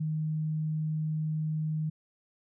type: tone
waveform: sine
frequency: 155.56 Hz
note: D#3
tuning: in tune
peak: -28 dBFS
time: 0-1.9 s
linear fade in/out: 10 ms
effects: none